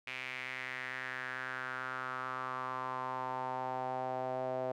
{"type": "tone with band-pass filter sweep", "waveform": "sawtooth", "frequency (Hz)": 128.9, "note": "C3", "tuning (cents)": -26, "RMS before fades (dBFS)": -39, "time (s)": [0.07, 4.72], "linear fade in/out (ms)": 5, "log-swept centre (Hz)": [2400, 620], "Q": 4.2, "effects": []}